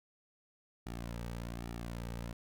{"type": "tone with flanger", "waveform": "sawtooth", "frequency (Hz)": 58.27, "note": "A#1", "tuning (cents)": 0, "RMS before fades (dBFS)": -42, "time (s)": [0.86, 2.33], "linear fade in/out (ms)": 5, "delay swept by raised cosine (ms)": [1.9, 2.9], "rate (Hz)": 1.2, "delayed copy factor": -0.6, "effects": []}